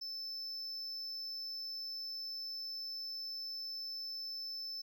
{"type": "tone", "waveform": "triangle", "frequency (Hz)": 5274, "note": "E8", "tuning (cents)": 0, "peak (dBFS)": -39, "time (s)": [0.01, 4.82], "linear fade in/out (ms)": 10, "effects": ["13-bit"]}